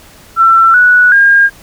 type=tone with pitch steps; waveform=sine; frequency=1343 / 1473 / 1615.7 Hz; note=E6 / F#6 / G#6; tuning=+32 / -8 / -48 cents; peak=-3 dBFS; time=0.36-1.5 s; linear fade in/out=50 ms; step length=380 ms; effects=pink hiss -39 dBFS RMS until 1.62 s